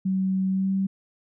sine tone with pitch glide, 189.6 to 193.03 Hz, F#3 to G3, +43 to -26 cents, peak -21 dBFS, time 0.05-0.87 s, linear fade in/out 10 ms, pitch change +31 cents, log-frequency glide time 0.49-0.73 s, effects none

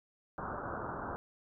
white low-pass noise, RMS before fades -40 dBFS, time 0.38-1.16 s, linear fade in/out 0 ms, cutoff 1500 Hz, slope 96 dB/octave, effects none

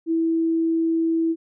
sine tone, 327.8 Hz, E4, 10 cents flat, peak -18 dBFS, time 0.06-1.36 s, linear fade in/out 50 ms, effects none

